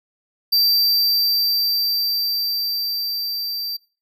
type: tone with level ramp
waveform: square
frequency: 4684 Hz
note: D8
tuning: 5 cents flat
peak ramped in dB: -14 to -25 dBFS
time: 0.52-3.77 s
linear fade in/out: 10 ms
effects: noise-tail reverb RT60 0.4 s tail -24 dB re dry